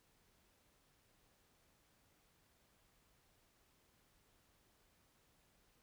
silence, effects pink hiss -74 dBFS RMS until 5.82 s

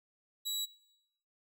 sawtooth tone, 3900 Hz, B7, 23 cents flat, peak -31 dBFS, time 0.45-0.66 s, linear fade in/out 20 ms, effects noise-tail reverb RT60 0.8 s tail -19 dB re dry

